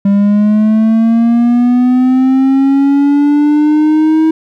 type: linear sweep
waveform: triangle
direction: up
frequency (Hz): 198.2 to 319.4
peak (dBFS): -4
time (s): 0.05-4.31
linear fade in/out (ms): 5
effects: none